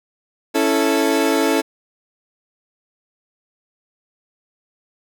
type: chord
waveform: 30% pulse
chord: A major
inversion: first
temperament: equal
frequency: 277.2 / 329.6 / 440 Hz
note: C#4 / E4 / A4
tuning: 0 / 0 / 0 cents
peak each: -17 dBFS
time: 0.54-1.62 s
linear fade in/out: 20 ms
effects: none